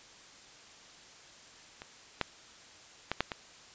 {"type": "clicks", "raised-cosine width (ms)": 0.3, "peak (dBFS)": [-27, -12, -14, -11, -19], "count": 5, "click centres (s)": [1.819, 2.213, 3.116, 3.206, 3.318], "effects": ["white hiss -54 dBFS RMS until 3.74 s", "resampled to 16000 Hz"]}